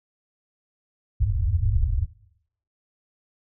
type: low-pass noise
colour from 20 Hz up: white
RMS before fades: -22 dBFS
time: 1.2-2.06 s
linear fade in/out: 20 ms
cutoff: 110 Hz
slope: 96 dB/octave
effects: noise-tail reverb RT60 0.7 s tail -18 dB re dry